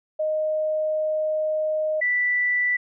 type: tone pair in turn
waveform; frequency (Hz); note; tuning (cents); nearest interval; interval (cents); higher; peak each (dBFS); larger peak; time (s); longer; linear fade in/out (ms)
sine; 620 / 1972.7; D#5 / B6; -6 / -2; octave + minor sixth; 2004; second; -21 / -19; second; 0.19-2.01 / 2.01-2.77; first; 10
effects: none